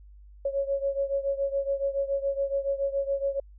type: beating tone pair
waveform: sine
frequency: 551 / 558.1 Hz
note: C#5 / C#5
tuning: -11 / +12 cents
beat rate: 7.1 Hz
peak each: -27 / -30 dBFS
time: 0.45-3.4 s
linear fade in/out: 5 ms
effects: added 50 Hz sine -47 dBFS peak until 3.58 s